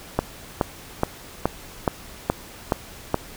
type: click train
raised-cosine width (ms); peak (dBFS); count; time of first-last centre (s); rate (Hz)
1; -4; 8; 0.19-3.144; 2.37
effects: pink hiss -42 dBFS RMS until 3.36 s